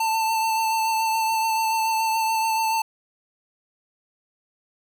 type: tone with vibrato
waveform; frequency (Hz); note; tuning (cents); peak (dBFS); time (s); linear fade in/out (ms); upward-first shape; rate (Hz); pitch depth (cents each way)
square; 890; A5; +20; -21; 0-2.82; 5; sine; 7; 19
effects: none